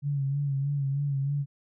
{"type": "tone with vibrato", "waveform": "sine", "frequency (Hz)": 140.1, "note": "C#3", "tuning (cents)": 19, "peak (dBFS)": -25, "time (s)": [0.02, 1.46], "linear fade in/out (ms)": 50, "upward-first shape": "sine", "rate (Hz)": 3.2, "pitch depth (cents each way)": 49, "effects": []}